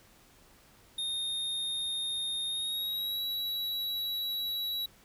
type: tone with pitch glide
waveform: square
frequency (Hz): 3683 to 3902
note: A#7 to B7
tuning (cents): -22 to -22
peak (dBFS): -32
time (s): 0.98-4.86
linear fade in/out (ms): 5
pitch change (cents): +100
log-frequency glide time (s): 2.47-3.23
effects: pink hiss -60 dBFS RMS until 5.04 s